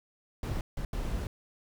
brown noise bursts at uneven times, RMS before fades -33 dBFS, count 3, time 0.43-0.61 / 0.77-0.85 / 0.93-1.27 s, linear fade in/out 2 ms, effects none

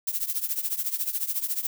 violet noise with tremolo, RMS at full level -25 dBFS, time 0.07-1.67 s, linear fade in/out 5 ms, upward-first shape triangle, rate 14 Hz, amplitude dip 90%, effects none

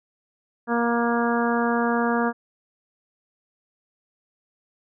harmonic tone, 235.6 Hz, A#3, 19 cents sharp, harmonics 1 / 2 / 3 / 4 / 5 / 6 / 7, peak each -23 / -26 / -28 / -29 / -30 / -31 / -31 dBFS, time 0.67-2.33 s, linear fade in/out 50 ms, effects none

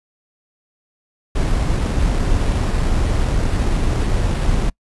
brown noise with sample-and-hold, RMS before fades -17 dBFS, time 1.35-4.7 s, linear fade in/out 10 ms, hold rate 6300 Hz, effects noise-tail reverb RT60 0.1 s tail -26 dB re dry + resampled to 24000 Hz

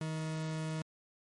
40% pulse tone, 157.9 Hz, D#3, 26 cents sharp, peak -34 dBFS, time 0.01-0.82 s, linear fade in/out 2 ms, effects MP3 48 kbps

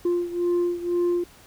sine beating tone pair, 349.2 / 351.2 Hz, F4 / F4, 0 / +10 cents, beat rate 2 Hz, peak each -21 / -24 dBFS, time 0.05-1.24 s, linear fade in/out 5 ms, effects tanh soft clip ceiling -18 dBFS + pink hiss -51 dBFS RMS until 1.46 s

